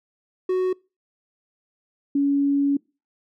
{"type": "tone pair in turn", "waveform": ["triangle", "sine"], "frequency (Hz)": [370, 281.4], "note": ["F#4", "C#4"], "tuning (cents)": [0, 26], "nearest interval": "perfect fourth", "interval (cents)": 474, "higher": "first", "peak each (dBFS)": -17, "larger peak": "neither", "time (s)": [[0.49, 0.73], [2.15, 2.77]], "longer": "second", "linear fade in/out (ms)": 5, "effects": ["noise-tail reverb RT60 0.3 s tail -25 dB re dry"]}